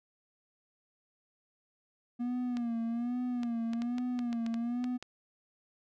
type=tone with vibrato; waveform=triangle; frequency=238.8 Hz; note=A#3; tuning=42 cents sharp; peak=-29 dBFS; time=2.19-4.98 s; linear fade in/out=20 ms; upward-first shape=sine; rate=1.2 Hz; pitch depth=73 cents each way
type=clicks; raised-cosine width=0.2 ms; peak=-26 dBFS; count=11; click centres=2.57 / 3.433 / 3.734 / 3.82 / 3.983 / 4.191 / 4.329 / 4.464 / 4.542 / 4.842 / 5.026 s
effects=none